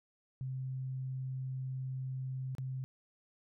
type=tone with dropouts; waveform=sine; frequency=130.81 Hz; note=C3; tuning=in tune; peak=-36 dBFS; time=0.41-2.84 s; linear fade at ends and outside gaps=0 ms; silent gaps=2.551-2.583 s; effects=none